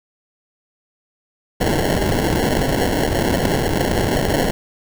white noise with sample-and-hold, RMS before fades -18 dBFS, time 1.6-4.51 s, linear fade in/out 10 ms, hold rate 1225 Hz, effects none

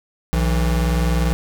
square tone pair together, 61 / 162.85 Hz, B1 / E3, -21 / -21 cents, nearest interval octave + perfect fourth, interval 1700 cents, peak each -18 / -22 dBFS, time 0.33-1.33 s, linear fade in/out 0 ms, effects none

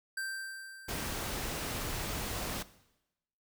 square tone with exponential decay, 1567 Hz, G6, 1 cent flat, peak -34 dBFS, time 0.17-1.92 s, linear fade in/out 5 ms, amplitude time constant 380 ms
pink noise, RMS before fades -37 dBFS, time 0.88-2.63 s, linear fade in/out 10 ms
effects noise-tail reverb RT60 0.9 s tail -17 dB re dry

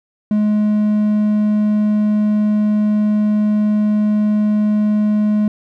triangle tone, 210.8 Hz, G#3, 26 cents sharp, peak -10 dBFS, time 0.31-5.48 s, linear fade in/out 2 ms, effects none

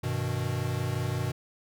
square chord, G augmented, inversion none, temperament equal, 98 / 123.47 / 155.56 Hz, G2 / B2 / D#3, 0 / 0 / 0 cents, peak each -34 / -31 / -36 dBFS, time 0.03-1.32 s, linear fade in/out 10 ms, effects none

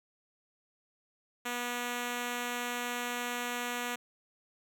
5% pulse tone, 243 Hz, B3, 28 cents flat, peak -22 dBFS, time 1.45-3.96 s, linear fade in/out 10 ms, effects none

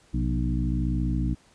harmonic tone with a mistuned harmonic, 60.9 Hz, B1, 24 cents flat, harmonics 1 / 2 / 3 / 4 / 5, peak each -26 / -29 / -31 / -32 / -33 dBFS, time 0.13-1.35 s, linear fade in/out 20 ms, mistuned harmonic 2, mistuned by +94 cents, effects pink hiss -59 dBFS RMS until 1.54 s + resampled to 22050 Hz

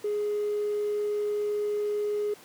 sine tone with hard clipping, 416.5 Hz, G#4, 5 cents sharp, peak -26 dBFS, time 0.04-2.34 s, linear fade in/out 5 ms, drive 1 dB, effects pink hiss -51 dBFS RMS until 2.44 s + high-pass 200 Hz 12 dB/octave

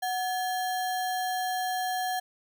sine tone with sample-and-hold, 740 Hz, F#5, in tune, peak -27 dBFS, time 0.02-2.2 s, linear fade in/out 10 ms, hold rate 2450 Hz, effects none

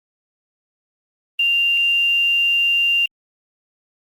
sine tone with quantisation, 2786 Hz, F7, 5 cents flat, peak -14 dBFS, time 1.39-3.06 s, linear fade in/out 5 ms, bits 7, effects Opus 24 kbps

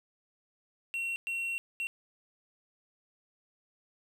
triangle tone bursts at uneven times, 2730 Hz, F7, 40 cents flat, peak -30 dBFS, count 3, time 0.94-1.16 / 1.27-1.58 / 1.8-1.87 s, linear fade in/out 0 ms, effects none

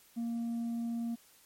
triangle tone with tanh clipping, 233.1 Hz, A#3, in tune, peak -33 dBFS, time 0.16-1.16 s, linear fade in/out 20 ms, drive 7 dB, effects white hiss -62 dBFS RMS until 1.45 s + MP3 64 kbps

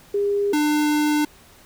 sine / square tone pair in turn, 405 / 299.4 Hz, G#4 / D4, -43 / +33 cents, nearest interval perfect fourth, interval 524 cents, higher first, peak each -18 dBFS, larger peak neither, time 0.14-0.53 / 0.53-1.25 s, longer second, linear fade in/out 5 ms, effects pink hiss -50 dBFS RMS until 1.65 s

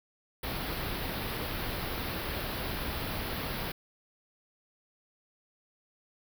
pink band-stop noise, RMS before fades -35 dBFS, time 0.43-3.72 s, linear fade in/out 5 ms, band 4900 to 11000 Hz, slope 48 dB/octave, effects none

